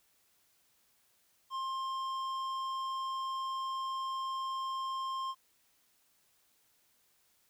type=tone with tanh clipping; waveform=sine; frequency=1059 Hz; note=C6; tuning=21 cents sharp; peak=-36 dBFS; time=1.5-5.35 s; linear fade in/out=50 ms; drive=11 dB; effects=white hiss -71 dBFS RMS until 7.49 s